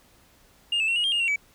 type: tone with pitch steps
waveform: sine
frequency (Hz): 2825 / 2622 / 2724 / 2884 / 3199 / 2838 / 2737 / 2288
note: F7 / E7 / F7 / F#7 / G7 / F7 / F7 / D7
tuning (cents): +19 / -10 / -44 / -45 / +34 / +27 / -36 / -46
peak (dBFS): -19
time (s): 0.72-1.36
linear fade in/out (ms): 5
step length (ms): 80
effects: tanh soft clip ceiling -20 dBFS + pink hiss -58 dBFS RMS until 1.54 s